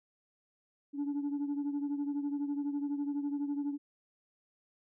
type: beating tone pair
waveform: sine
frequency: 284.7 / 296.7 Hz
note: C#4 / D4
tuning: +46 / +18 cents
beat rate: 12 Hz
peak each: -31 / -37 dBFS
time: 0.93-3.78 s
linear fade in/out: 50 ms
effects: tanh soft clip ceiling -29 dBFS